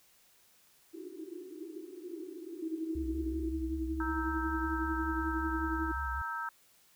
pink band-pass noise, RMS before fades -45 dBFS, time 0.93-3.51 s, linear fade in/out 20 ms, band 310 to 380 Hz, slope 96 dB/octave
sine tone with tremolo, 322.7 Hz, E4, 37 cents flat, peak -31 dBFS, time 2.62-5.92 s, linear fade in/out 10 ms, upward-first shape triangle, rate 11 Hz, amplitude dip 65%
sine tone with vibrato, 66.1 Hz, C2, 18 cents sharp, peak -36 dBFS, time 2.95-6.22 s, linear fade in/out 5 ms, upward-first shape square, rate 5.3 Hz, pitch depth 97 cents each way
sine chord, E diminished, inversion second, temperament equal with one note detuned, 932.3 / 1304.1 / 1568 Hz, Bb5 / E6 / G6, 0 / -19 / 0 cents, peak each -40 / -38 / -39 dBFS, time 4-6.49 s, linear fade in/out 2 ms
effects white hiss -65 dBFS RMS until 6.95 s

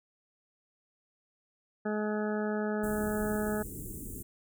harmonic tone, 211.8 Hz, G#3, 34 cents sharp, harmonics 1 / 2 / 3 / 4 / 6 / 7 / 8, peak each -32 / -34 / -38 / -42 / -44 / -44 / -44 dBFS, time 1.85-3.63 s, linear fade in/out 10 ms
pink band-stop noise, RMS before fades -41 dBFS, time 2.83-4.23 s, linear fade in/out 10 ms, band 410 to 7500 Hz, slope 48 dB/octave
effects none

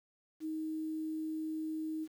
sine tone with quantisation, 314.3 Hz, D#4, 18 cents sharp, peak -35 dBFS, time 0.4-2.08 s, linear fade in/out 50 ms, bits 10, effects none

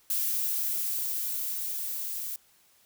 violet noise with level ramp, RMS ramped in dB -28 to -35 dBFS, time 0.1-2.36 s, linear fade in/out 2 ms, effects white hiss -63 dBFS RMS until 2.85 s

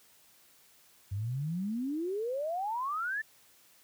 sine exponential sweep, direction up, 93.7 to 1800 Hz, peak -31 dBFS, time 1.11-3.22 s, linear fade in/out 10 ms, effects white hiss -62 dBFS RMS until 3.83 s + high-pass 60 Hz 12 dB/octave

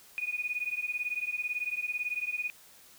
sine beating tone pair, 2457 / 2475 Hz, D#7 / D#7, -22 / -10 cents, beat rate 18 Hz, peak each -34 / -34 dBFS, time 0.18-2.5 s, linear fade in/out 0 ms, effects white hiss -56 dBFS RMS until 2.98 s

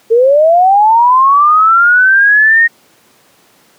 sine linear sweep, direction up, 441.6 to 1870 Hz, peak -4 dBFS, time 0.1-2.68 s, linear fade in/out 20 ms, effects pink hiss -48 dBFS RMS until 3.78 s + high-pass 200 Hz 12 dB/octave

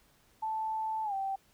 sine tone with pitch glide, 878 to 777.7 Hz, A5 to G5, -4 to -14 cents, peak -31 dBFS, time 0.42-1.36 s, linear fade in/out 10 ms, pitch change -210 cents, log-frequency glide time 1.04-1.14 s, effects pink hiss -66 dBFS RMS until 1.53 s

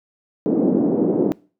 white band-pass noise, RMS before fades -18 dBFS, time 0.46-1.32 s, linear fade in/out 0 ms, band 200 to 400 Hz, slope 24 dB/octave, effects noise-tail reverb RT60 0.4 s tail -23 dB re dry

